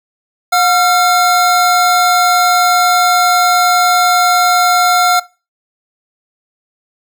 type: tone pair together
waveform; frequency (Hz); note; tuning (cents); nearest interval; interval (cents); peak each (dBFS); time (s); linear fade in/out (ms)
square; 720.1 / 1370; F#5 / F6; -47 / -34; major seventh; 1113; -12; 0.52-5.2; 10
effects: noise-tail reverb RT60 0.3 s tail -20 dB re dry